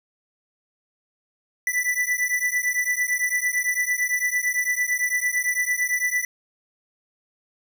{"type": "beating tone pair", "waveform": "square", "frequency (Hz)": [1975.5, 1984.4], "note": ["B6", "B6"], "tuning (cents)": [0, 8], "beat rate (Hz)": 8.9, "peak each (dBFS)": [-25, -25], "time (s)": [1.67, 6.25], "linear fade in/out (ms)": 2, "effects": ["9-bit"]}